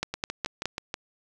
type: two click trains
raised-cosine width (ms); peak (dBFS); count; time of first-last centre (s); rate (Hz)
0.2; -10 / -14; 4 / 6; 0.03-0.656 / 0.14-0.941; 4.79 / 6.24
effects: none